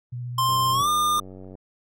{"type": "tone with vibrato", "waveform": "sine", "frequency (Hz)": 122.3, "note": "B2", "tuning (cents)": -16, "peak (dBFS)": -29, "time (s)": [0.12, 0.82], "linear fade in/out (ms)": 10, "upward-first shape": "triangle", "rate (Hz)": 15, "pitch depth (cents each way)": 21}
{"type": "tone with pitch glide", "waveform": "square", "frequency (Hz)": [1051, 1207.3], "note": ["C6", "D6"], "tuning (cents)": [7, 47], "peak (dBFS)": -20, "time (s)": [0.38, 1.2], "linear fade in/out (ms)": 5, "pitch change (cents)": 240, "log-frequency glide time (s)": [0.72, 0.88]}
{"type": "click train", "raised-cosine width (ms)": 2, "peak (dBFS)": -29, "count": 101, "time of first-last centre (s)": [0.49, 1.552], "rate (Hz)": 94.2}
{"effects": ["AAC 48 kbps"]}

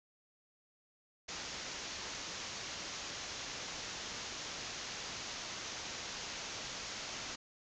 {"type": "low-pass noise", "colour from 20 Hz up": "white", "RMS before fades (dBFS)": -44, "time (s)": [1.28, 7.36], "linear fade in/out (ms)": 10, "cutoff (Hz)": 6900, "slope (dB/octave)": 96, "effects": []}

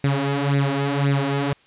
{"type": "tone with flanger", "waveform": "sawtooth", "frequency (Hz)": 140, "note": "C#3", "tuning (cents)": 18, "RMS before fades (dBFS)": -21, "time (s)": [0.04, 1.53], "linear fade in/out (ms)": 2, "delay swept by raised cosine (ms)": [0.46, 4.86], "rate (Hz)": 1.9, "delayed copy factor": 0.7, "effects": ["white hiss -55 dBFS RMS until 1.66 s", "resampled to 8000 Hz"]}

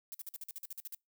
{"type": "noise bursts", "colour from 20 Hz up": "violet", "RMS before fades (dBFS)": -43, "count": 12, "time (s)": [0.12, 0.947], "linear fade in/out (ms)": 0, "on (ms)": 24, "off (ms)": 49, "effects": ["noise-tail reverb RT60 0.2 s tail -26 dB re dry"]}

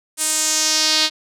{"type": "tone with band-pass filter sweep", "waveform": "sawtooth", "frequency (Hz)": 311.1, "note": "D#4", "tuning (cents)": 0, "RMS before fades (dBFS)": -18, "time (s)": [0.17, 1.1], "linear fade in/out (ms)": 50, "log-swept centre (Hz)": [9000, 4100], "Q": 2.7, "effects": []}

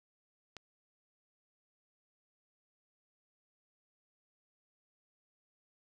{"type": "click", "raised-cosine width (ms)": 0.2, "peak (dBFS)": -28, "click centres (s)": 0.567, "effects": []}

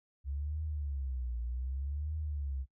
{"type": "tone with vibrato", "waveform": "sine", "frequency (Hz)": 67.6, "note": "C#2", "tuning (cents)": -43, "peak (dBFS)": -34, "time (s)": [0.24, 2.66], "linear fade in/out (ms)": 50, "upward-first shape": "triangle", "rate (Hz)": 0.65, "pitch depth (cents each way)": 260, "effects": ["noise-tail reverb RT60 0.1 s tail -19 dB re dry"]}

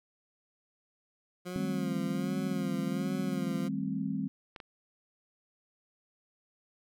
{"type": "tone with vibrato", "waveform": "20% pulse", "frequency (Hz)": 178.1, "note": "F3", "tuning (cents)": 34, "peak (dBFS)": -32, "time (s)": [1.45, 3.69], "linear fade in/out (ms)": 20, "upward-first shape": "sine", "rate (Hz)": 1.3, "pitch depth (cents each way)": 60}
{"type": "chord", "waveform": "sine", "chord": "A half-diminished seventh", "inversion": "second", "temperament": "just", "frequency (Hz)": [158.4, 198, 220, 264], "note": ["Eb3", "G3", "A3", "C4"], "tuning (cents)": [31, 18, 0, 16], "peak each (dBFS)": [-38, -34, -40, -35], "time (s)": [1.56, 4.28], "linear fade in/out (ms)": 0}
{"type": "clicks", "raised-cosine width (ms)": 0.3, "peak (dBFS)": -28, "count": 2, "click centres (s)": [4.562, 4.602]}
{"effects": []}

